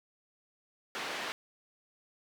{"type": "band-pass noise", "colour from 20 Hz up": "white", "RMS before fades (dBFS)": -38, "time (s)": [0.95, 1.32], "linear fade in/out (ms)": 0, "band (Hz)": [290, 2700], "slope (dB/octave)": 12, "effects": []}